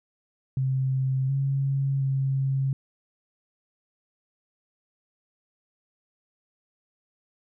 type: tone with pitch steps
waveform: sine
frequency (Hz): 132.1 / 137 / 135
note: C3 / C#3 / C#3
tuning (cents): +17 / -20 / -45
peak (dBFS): -22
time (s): 0.57-2.73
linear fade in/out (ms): 2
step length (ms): 720
effects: none